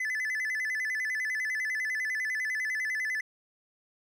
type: tone with vibrato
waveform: triangle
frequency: 1877 Hz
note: A#6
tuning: 11 cents sharp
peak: -27 dBFS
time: 0-3.21 s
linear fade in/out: 5 ms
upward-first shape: square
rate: 10 Hz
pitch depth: 130 cents each way
effects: none